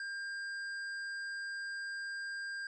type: tone with tanh clipping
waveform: sine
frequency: 1599 Hz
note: G6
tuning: 34 cents sharp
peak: -40 dBFS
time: 0-2.67 s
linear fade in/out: 2 ms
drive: 11 dB
effects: resampled to 22050 Hz